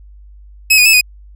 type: tone with pitch steps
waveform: sawtooth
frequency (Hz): 2566 / 2473 / 2608 / 2484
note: E7 / D#7 / E7 / D#7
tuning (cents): -47 / -11 / -19 / -3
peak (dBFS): -3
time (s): 0.7-1.012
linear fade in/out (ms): 10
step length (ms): 78
effects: added 50 Hz sine -36 dBFS peak until 1.35 s